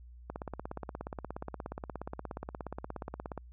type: click train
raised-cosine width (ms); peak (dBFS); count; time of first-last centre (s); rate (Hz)
1; -24; 53; 0.3-3.377; 16.9
effects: added 60 Hz sine -49 dBFS peak until 3.52 s